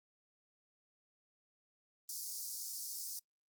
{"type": "high-pass noise", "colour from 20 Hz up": "pink", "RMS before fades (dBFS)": -43, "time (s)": [2.09, 3.19], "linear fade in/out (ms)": 2, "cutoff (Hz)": 4900, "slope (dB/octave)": 48, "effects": ["noise-tail reverb RT60 0.1 s tail -25 dB re dry", "Opus 24 kbps"]}